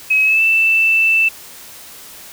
sine tone with pitch glide, 2554 to 2655 Hz, D#7 to E7, +45 to +12 cents, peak -10 dBFS, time 0.1-1.29 s, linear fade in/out 10 ms, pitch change +67 cents, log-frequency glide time 0.24-0.42 s, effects white hiss -37 dBFS RMS until 2.32 s

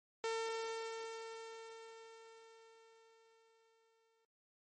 sawtooth tone with exponential decay, 451.5 Hz, A4, 45 cents sharp, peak -32 dBFS, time 0.24-4.25 s, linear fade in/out 1 ms, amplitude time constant 870 ms, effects MP3 32 kbps

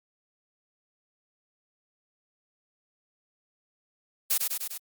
blue noise with echo, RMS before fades -24 dBFS, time 4.3-4.38 s, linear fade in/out 10 ms, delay 100 ms, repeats 4, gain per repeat -3 dB, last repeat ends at 4.78 s, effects Opus 48 kbps

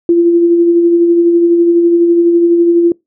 sine tone with tremolo, 341.9 Hz, F4, 37 cents flat, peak -4 dBFS, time 0.09-2.92 s, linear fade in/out 2 ms, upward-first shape sine, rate 12 Hz, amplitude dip 35%, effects noise-tail reverb RT60 0.2 s tail -26 dB re dry

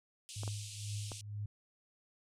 white band-pass noise, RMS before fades -49 dBFS, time 0.29-1.21 s, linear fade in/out 0 ms, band 2600 to 9700 Hz, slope 48 dB/octave
sine tone with tremolo, 103.83 Hz, G#2, in tune, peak -36 dBFS, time 0.36-1.46 s, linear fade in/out 5 ms, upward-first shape triangle, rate 2.1 Hz, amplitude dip 85%
clicks, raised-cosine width 1 ms, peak -30 dBFS, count 3, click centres 0.434 / 0.478 / 1.118 s
effects none

